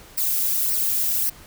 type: noise with flanger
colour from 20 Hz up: violet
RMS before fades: -22 dBFS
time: 0.17-1.3 s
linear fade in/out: 10 ms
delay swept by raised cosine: 0.28 to 2.28 ms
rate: 1.8 Hz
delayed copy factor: -0.7
effects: pink hiss -46 dBFS RMS until 1.46 s